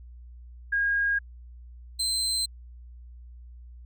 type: tone pair in turn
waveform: sine / 30% pulse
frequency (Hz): 1630 / 4107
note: G#6 / C8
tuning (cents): -33 / -33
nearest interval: octave + major third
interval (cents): 1600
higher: second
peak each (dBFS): -22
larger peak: neither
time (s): 0.72-1.19 / 1.99-2.46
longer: neither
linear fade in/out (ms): 10
effects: added 60 Hz sine -43 dBFS peak until 3.85 s